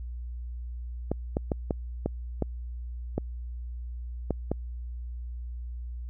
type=clicks; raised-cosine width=2 ms; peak=-13 dBFS; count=9; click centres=1.116 / 1.369 / 1.518 / 1.708 / 2.06 / 2.423 / 3.18 / 4.307 / 4.516 s; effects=added 60 Hz sine -34 dBFS peak until 6.09 s